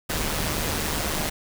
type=noise with amplitude modulation; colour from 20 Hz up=pink; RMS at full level=-24 dBFS; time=0.09-1.3 s; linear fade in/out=10 ms; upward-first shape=sine; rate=153 Hz; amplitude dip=55%; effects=none

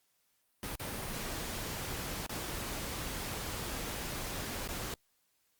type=noise with dropouts; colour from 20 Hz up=pink; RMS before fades=-39 dBFS; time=0.63-4.94 s; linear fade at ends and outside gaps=1 ms; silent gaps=0.755-0.796 / 2.264-2.294 / 4.676-4.688 s; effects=white hiss -75 dBFS RMS until 5.59 s + Opus 48 kbps

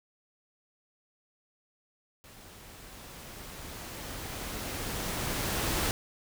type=noise with level ramp; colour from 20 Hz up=pink; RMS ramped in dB=-52 to -29 dBFS; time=2.24-5.91 s; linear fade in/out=0 ms; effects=none

